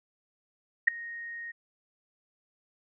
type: tone with ADSR envelope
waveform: sine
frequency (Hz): 1864.7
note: A#6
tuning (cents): 0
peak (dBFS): -13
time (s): 0.87-1.52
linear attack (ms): 12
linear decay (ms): 3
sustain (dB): -24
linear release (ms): 14
effects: none